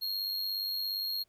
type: tone with amplitude modulation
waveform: square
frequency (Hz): 4266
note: C8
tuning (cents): +33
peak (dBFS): -30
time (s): 0.01-1.24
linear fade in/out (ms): 20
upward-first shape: sine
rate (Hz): 97.2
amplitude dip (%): 50
effects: pink hiss -74 dBFS RMS until 1.28 s